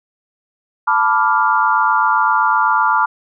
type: chord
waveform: sine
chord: B half-diminished seventh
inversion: third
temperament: equal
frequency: 880 / 987.8 / 1174.7 / 1396.9 Hz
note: A5 / B5 / D6 / F6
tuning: 0 / 0 / 0 / 0 cents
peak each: -17 dBFS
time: 0.87-3.06 s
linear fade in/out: 10 ms
effects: none